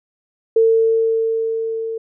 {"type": "tone with level ramp", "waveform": "sine", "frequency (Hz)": 450.3, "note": "A4", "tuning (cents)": 40, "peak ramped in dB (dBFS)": [-9, -22], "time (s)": [0.56, 1.98], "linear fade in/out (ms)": 5, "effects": []}